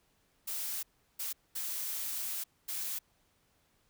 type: noise bursts at uneven times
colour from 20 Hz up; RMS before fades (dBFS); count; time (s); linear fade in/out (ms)
blue; -37; 4; 0.47-0.83 / 1.19-1.33 / 1.55-2.44 / 2.68-2.99; 10
effects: pink hiss -72 dBFS RMS until 3.89 s